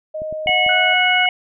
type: tone with pitch glide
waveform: sine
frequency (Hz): 622.3 to 635.4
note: D#5 to D#5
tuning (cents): 0 to +36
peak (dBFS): -23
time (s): 0.14-0.94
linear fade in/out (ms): 10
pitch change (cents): +36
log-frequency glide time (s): 0.69-0.78
type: clicks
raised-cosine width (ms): 3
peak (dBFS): -23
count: 5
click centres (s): 0.219 / 0.326 / 0.461 / 0.493 / 0.664
type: harmonic tone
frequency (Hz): 730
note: F#5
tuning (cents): -24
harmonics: 1 / 3 / 4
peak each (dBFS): -19 / -16 / -19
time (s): 0.47-1.29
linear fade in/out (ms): 2
type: tone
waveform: sine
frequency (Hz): 1480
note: F#6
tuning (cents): 0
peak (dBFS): -20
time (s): 0.69-1.26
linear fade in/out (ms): 2
effects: none